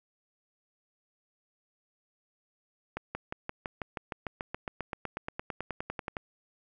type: accelerating click train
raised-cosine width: 0.5 ms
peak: -19 dBFS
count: 26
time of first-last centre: 2.97-6.168 s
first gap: 180 ms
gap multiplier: 0.97
effects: none